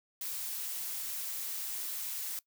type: noise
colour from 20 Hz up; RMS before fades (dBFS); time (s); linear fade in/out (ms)
blue; -38; 0.21-2.39; 2
effects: noise-tail reverb RT60 0.1 s tail -20 dB re dry